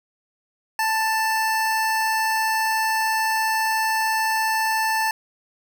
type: tone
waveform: 25% pulse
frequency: 883 Hz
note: A5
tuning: 6 cents sharp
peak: -16 dBFS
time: 0.79-5.11 s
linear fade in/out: 2 ms
effects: none